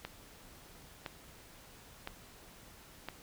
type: click train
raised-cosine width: 0.3 ms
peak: -23 dBFS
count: 4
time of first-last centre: 0.05-3.086 s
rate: 0.988 Hz
effects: pink hiss -56 dBFS RMS until 3.22 s